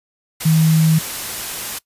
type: tone in noise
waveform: sine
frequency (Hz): 159.3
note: D#3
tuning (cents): +41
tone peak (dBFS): -10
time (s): 0.45-0.99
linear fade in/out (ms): 10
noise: white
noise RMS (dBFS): -26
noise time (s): 0.4-1.79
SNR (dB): +13
effects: noise-tail reverb RT60 0.1 s tail -21 dB re dry + resampled to 32000 Hz